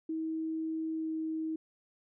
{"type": "tone with pitch glide", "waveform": "sine", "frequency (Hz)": [320, 318], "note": ["D#4", "D#4"], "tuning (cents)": [49, 38], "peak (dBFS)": -32, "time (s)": [0.09, 1.56], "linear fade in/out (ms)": 5, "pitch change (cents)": -11, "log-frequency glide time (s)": [0.93, 1.1], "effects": []}